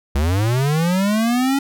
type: linear sweep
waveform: square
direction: up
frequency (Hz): 66 to 280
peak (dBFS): -16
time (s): 0.15-1.59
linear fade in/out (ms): 5
effects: none